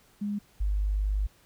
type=tone pair in turn; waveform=sine; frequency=205.3 / 50.52 Hz; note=G#3 / G#1; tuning=-20 / -47 cents; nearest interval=2 octaves; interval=2427 cents; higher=first; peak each=-28 / -24 dBFS; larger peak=second; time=0.21-0.39 / 0.6-1.27 s; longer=second; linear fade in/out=10 ms; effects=pink hiss -61 dBFS RMS until 1.45 s